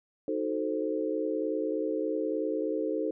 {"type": "chord", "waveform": "sine", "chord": "D# diminished seventh", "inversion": "none", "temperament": "equal", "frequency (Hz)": [311.1, 370, 440, 523.3], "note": ["D#4", "F#4", "A4", "C5"], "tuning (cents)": [0, 0, 0, 0], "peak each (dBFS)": [-32, -37, -32, -34], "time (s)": [0.28, 3.11], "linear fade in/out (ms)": 2, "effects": []}